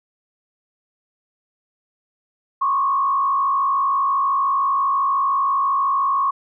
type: tone with frequency modulation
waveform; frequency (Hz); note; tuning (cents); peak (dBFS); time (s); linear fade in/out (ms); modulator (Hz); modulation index
sine; 1100; C#6; -14; -16; 2.61-6.31; 10; 52.9; 0.88
effects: none